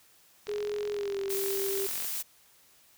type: click train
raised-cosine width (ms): 0.2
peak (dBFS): -24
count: 71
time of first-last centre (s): 0.47-2.047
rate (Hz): 44.4
type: tone with pitch glide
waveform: sine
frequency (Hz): 415.8 to 392.9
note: G#4 to G4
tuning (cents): +2 to +4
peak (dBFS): -30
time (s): 0.48-1.87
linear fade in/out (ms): 10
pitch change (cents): -98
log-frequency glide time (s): 0.9-1.2
type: noise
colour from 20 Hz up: blue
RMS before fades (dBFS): -34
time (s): 1.29-2.23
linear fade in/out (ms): 20
effects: white hiss -61 dBFS RMS until 2.97 s